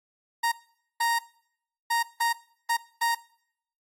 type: tone bursts at uneven times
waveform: 30% pulse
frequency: 932.3 Hz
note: A#5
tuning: in tune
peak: -20 dBFS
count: 6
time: 0.43-0.52 / 1-1.19 / 1.9-2.03 / 2.2-2.33 / 2.69-2.77 / 3.01-3.15 s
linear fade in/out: 10 ms
effects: noise-tail reverb RT60 0.7 s tail -22 dB re dry + AAC 48 kbps